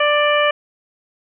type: harmonic tone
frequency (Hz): 590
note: D5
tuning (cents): +8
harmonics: 1 / 2 / 3 / 4 / 5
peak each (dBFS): -16 / -19 / -21 / -22 / -23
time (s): 0-0.51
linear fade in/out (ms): 5
effects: none